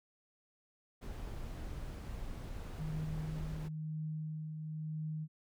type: noise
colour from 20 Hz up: brown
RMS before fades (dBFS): -43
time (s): 1.01-3.69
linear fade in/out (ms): 20
type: tone with tremolo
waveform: sine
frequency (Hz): 155.56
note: D#3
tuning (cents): 0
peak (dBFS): -36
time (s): 2.77-5.28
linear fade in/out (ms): 50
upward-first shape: triangle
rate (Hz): 0.98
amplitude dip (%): 40
effects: none